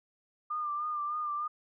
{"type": "tone with vibrato", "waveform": "sine", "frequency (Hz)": 1200, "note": "D6", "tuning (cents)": 37, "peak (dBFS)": -31, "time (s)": [0.5, 1.48], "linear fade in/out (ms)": 10, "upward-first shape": "sine", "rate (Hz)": 3.3, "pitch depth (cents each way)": 39, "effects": []}